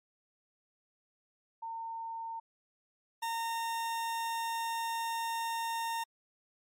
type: tone pair in turn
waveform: sine / 40% pulse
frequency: 910 / 917.4 Hz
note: A#5 / A#5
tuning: -42 / -28 cents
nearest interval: unison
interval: 14 cents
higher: second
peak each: -37 / -32 dBFS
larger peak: second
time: 1.62-2.4 / 3.22-6.04 s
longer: second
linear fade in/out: 10 ms
effects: MP3 64 kbps